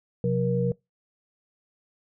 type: tone cluster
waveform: sine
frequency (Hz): 128.5 / 179.9 / 474.4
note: C3 / F#3 / A#4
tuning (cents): -31 / -48 / +30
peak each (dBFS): -26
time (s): 0.24-0.72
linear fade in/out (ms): 2
effects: noise-tail reverb RT60 0.2 s tail -24 dB re dry